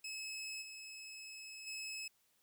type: tone with level steps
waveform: 20% pulse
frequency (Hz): 2585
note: E7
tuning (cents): -34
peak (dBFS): -38 / -44 / -38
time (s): 0.04-2.08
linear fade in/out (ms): 5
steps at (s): 0.61 / 1.66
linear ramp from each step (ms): 20
effects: white hiss -75 dBFS RMS until 2.42 s